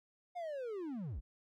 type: linear sweep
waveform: triangle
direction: down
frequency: 727 to 36.22 Hz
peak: -37 dBFS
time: 0.35-1.21 s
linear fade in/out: 20 ms
effects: none